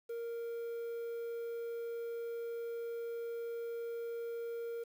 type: tone with quantisation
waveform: triangle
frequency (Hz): 466.2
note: A#4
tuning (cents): 0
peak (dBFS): -36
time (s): 0.09-4.84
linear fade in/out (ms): 10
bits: 10
effects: none